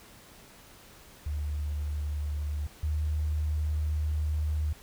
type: tone pair in turn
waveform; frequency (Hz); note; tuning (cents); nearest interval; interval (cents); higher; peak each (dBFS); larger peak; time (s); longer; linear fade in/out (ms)
sine; 74.1 / 76.27; D2 / D#2; +16 / -34; unison; 50; second; -29 / -26; second; 1.26-2.67 / 2.83-4.73; second; 5
effects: pink hiss -53 dBFS RMS until 4.82 s